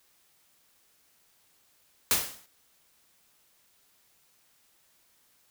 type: noise with exponential decay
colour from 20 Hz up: white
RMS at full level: -21 dBFS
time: 2.11-2.46 s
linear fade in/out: 1 ms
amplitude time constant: 75 ms
effects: white hiss -66 dBFS RMS until 5.5 s